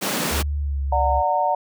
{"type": "high-pass noise", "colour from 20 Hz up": "pink", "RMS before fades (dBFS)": -24, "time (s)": [0.01, 0.43], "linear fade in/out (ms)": 20, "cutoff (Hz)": 140, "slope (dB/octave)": 48}
{"type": "tone with pitch glide", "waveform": "sine", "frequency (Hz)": [72.6, 69], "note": ["D2", "C#2"], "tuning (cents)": [-19, -7], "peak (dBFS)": -21, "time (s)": [0.3, 1.23], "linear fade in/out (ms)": 50, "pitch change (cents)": -88, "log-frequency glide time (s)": [0.59, 0.81]}
{"type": "chord", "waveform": "sine", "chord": "D augmented", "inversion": "none", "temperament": "just", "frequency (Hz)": [587.3, 734.2, 917.7], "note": ["D5", "F#5", "A#5"], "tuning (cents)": [0, -14, -27], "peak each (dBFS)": [-24, -21, -21], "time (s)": [0.92, 1.55], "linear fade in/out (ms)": 5}
{"effects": []}